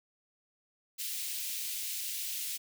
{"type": "high-pass noise", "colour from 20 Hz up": "white", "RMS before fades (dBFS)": -37, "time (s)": [0.98, 2.58], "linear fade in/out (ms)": 20, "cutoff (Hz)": 2400, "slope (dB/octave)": 24, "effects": []}